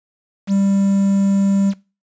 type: tone with quantisation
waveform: triangle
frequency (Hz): 197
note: G3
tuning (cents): +9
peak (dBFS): -11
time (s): 0.47-1.74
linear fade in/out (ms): 50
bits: 6
effects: noise-tail reverb RT60 0.3 s tail -20 dB re dry + resampled to 16000 Hz